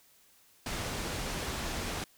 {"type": "low-pass noise", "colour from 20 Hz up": "pink", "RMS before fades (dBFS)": -36, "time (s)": [0.66, 2.04], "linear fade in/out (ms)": 2, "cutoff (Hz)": 8900, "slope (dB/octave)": 12, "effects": ["white hiss -63 dBFS RMS until 2.17 s"]}